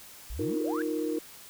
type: exponential sweep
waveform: sine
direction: up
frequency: 46.25 to 1731 Hz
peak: -34 dBFS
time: 0.3-0.82 s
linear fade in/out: 0 ms
type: chord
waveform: sine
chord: Eb suspended second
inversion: none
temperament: equal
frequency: 311.1 / 349.2 / 466.2 Hz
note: Eb4 / F4 / Bb4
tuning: 0 / 0 / 0 cents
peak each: -30 / -34 / -32 dBFS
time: 0.39-1.19 s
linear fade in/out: 5 ms
effects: tanh soft clip ceiling -19 dBFS + white hiss -49 dBFS RMS until 1.49 s